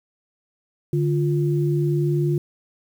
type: tone pair together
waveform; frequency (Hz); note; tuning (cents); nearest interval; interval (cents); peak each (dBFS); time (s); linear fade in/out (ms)
sine; 146.82 / 349.2; D3 / F4; 0 / 0; octave + minor third; 1500; -19 / -23; 0.93-2.38; 2
effects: 8-bit